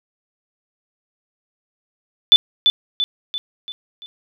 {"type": "tone with echo", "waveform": "sine", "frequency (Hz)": 3499, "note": "A7", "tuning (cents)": -10, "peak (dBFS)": -4, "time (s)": [2.32, 2.36], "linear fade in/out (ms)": 0, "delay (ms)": 340, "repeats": 5, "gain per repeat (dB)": -6, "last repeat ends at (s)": 4.06, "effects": []}